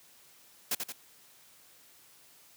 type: noise with echo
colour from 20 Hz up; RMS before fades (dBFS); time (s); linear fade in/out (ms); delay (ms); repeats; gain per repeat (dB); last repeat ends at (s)
white; -30; 0.71-0.75; 5; 87; 2; -5; 0.924
effects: white hiss -59 dBFS RMS until 2.56 s + high-pass 80 Hz 12 dB/octave